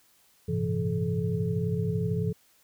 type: tone cluster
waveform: sine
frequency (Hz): 99.4 / 112.2 / 130.5 / 168.4 / 430.6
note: G2 / A2 / C3 / E3 / A4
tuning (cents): +25 / +34 / -4 / +37 / -37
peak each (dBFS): -32 / -34 / -33 / -29 / -33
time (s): 0.48-2.33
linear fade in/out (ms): 10
effects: white hiss -63 dBFS RMS until 2.63 s